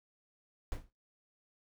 brown noise with exponential decay, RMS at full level -32 dBFS, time 0.72-0.9 s, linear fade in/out 0 ms, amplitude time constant 37 ms, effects noise-tail reverb RT60 0.2 s tail -18 dB re dry

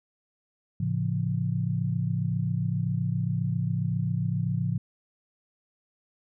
sine chord, A augmented, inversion none, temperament just, 110 / 137.5 / 171.88 Hz, A2 / C#3 / E#3, 0 / -14 / -27 cents, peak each -29 dBFS, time 0.8-4.78 s, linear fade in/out 5 ms, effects none

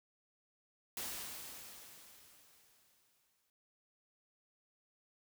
white noise with exponential decay, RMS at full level -41 dBFS, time 0.97-3.5 s, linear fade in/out 1 ms, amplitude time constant 550 ms, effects none

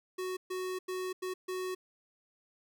square tone bursts at uneven times, 370 Hz, F#4, in tune, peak -35 dBFS, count 5, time 0.18-0.37 / 0.5-0.79 / 0.88-1.13 / 1.22-1.34 / 1.48-1.75 s, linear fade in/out 10 ms, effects none

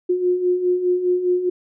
sine beating tone pair, 356.3 / 361.2 Hz, F4 / F#4, +35 / -42 cents, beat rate 4.9 Hz, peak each -24 / -17 dBFS, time 0.09-1.5 s, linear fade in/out 10 ms, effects none

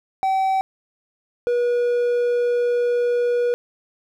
triangle tone pair in turn, 767 / 483.2 Hz, G5 / B4, -38 / -38 cents, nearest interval minor sixth, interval 800 cents, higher first, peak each -15 dBFS, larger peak neither, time 0.23-0.61 / 1.47-3.54 s, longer second, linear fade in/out 0 ms, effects none

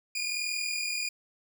20% pulse tone pair together, 2408 / 2449 Hz, D7 / D#7, +43 / -28 cents, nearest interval unison, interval 29 cents, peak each -28 dBFS, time 0.15-1.09 s, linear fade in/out 5 ms, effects none

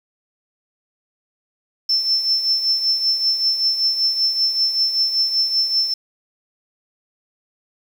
sine tone with tremolo, 5330 Hz, E8, 18 cents sharp, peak -13 dBFS, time 1.89-5.94 s, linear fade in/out 5 ms, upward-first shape triangle, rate 5.2 Hz, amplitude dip 65%, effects 7-bit

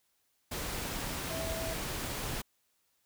sine tone in noise, 654 Hz, E5, 14 cents flat, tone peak -38 dBFS, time 1.3-1.74 s, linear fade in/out 10 ms, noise pink, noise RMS -37 dBFS, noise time 0.51-2.42 s, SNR -4 dB, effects white hiss -75 dBFS RMS until 3.05 s

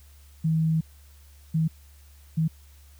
sine tone bursts at uneven times, 160 Hz, D#3, 49 cents sharp, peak -20 dBFS, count 3, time 0.44-0.81 / 1.54-1.68 / 2.37-2.48 s, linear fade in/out 10 ms, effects added 71 Hz sine -49 dBFS peak until 2.99 s + white hiss -59 dBFS RMS until 2.99 s

